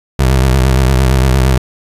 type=tone with vibrato; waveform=25% pulse; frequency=65.1 Hz; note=C2; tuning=8 cents flat; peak=-4 dBFS; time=0.19-1.58 s; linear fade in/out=5 ms; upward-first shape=sine; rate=8.7 Hz; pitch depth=82 cents each way; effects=resampled to 32000 Hz